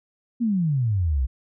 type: exponential sweep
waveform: sine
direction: down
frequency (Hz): 245.6 to 59.7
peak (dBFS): -19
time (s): 0.4-1.27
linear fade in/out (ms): 20
effects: none